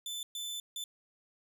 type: tone bursts at uneven times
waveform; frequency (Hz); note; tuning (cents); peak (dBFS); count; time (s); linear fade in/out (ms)
sawtooth; 3520; A7; 0; -34; 3; 0.06-0.23 / 0.35-0.6 / 0.76-0.84; 2
effects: none